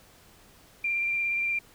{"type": "tone with vibrato", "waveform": "sine", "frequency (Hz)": 2375, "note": "D7", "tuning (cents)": 19, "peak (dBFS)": -25, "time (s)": [0.84, 1.59], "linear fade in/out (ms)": 5, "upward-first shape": "sine", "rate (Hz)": 17, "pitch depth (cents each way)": 14, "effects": ["pink hiss -56 dBFS RMS until 1.74 s"]}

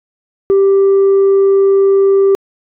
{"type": "tone", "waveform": "sine", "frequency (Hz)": 392, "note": "G4", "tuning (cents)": 0, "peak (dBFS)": -4, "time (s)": [0.5, 2.35], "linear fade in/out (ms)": 0, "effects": ["tanh soft clip ceiling -5 dBFS"]}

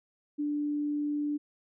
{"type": "tone", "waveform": "sine", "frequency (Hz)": 294, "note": "D4", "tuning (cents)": 2, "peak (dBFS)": -28, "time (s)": [0.38, 1.38], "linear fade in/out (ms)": 20, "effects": []}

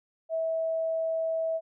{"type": "tone", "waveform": "sine", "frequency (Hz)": 650, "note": "E5", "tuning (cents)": -24, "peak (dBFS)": -26, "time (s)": [0.29, 1.61], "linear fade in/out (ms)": 50, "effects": []}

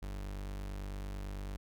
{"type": "tone", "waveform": "40% pulse", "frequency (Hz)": 49, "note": "G1", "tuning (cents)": 0, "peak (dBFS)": -38, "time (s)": [0.02, 1.57], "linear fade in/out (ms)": 10, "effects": []}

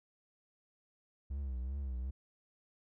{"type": "tone with vibrato", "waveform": "triangle", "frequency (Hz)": 65.9, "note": "C2", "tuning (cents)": 13, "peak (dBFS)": -34, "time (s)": [1.3, 2.11], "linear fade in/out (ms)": 10, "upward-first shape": "triangle", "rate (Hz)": 2.6, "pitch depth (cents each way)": 140, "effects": []}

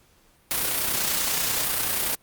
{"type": "noise with amplitude modulation", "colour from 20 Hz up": "white", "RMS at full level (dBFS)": -23, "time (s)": [0.51, 2.15], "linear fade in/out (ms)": 0, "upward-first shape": "sine", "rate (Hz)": 30.3, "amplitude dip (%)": 40, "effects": ["pink hiss -60 dBFS RMS until 2.22 s", "Opus 48 kbps"]}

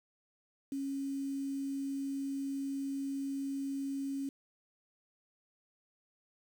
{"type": "tone with quantisation", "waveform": "sine", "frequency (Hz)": 274.8, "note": "C#4", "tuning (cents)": -15, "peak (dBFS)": -34, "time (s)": [0.72, 4.29], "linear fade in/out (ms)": 2, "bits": 9, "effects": []}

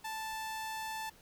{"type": "tone", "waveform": "sawtooth", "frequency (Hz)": 880, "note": "A5", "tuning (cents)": 0, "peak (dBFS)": -34, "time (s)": [0.04, 1.1], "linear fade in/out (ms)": 10, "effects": ["pink hiss -61 dBFS RMS until 1.21 s"]}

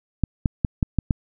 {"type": "clicks", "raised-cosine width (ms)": 5, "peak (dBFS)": -6, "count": 6, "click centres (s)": [0.237, 0.458, 0.648, 0.828, 0.987, 1.108], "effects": []}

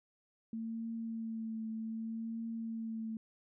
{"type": "tone with vibrato", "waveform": "sine", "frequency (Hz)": 224.7, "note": "A3", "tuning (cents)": 37, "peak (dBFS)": -37, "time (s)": [0.53, 3.17], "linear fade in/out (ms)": 2, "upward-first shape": "triangle", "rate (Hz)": 0.65, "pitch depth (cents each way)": 27, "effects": []}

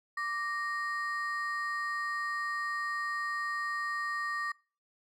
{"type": "ring-modulated tone", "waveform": "triangle", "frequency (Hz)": 1516, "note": "F#6", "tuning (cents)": 42, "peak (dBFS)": -27, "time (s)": [0.17, 4.52], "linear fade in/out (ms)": 5, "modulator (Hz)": 344, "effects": ["noise-tail reverb RT60 0.4 s tail -25 dB re dry"]}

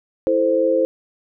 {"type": "chord", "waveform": "sine", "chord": "A minor", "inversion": "second", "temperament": "equal", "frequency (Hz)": [329.6, 440, 523.3], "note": ["E4", "A4", "C5"], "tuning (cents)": [0, 0, 0], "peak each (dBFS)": [-21, -22, -16], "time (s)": [0.27, 0.85], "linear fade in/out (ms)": 0, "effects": []}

